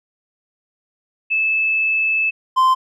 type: tone pair in turn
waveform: sine / triangle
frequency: 2617 / 1038.6 Hz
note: E7 / C6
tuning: -13 / -13 cents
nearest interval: octave + major third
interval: 1600 cents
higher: first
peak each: -15 / -9 dBFS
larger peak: second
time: 1.3-2.31 / 2.56-2.75 s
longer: first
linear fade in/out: 20 ms
effects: none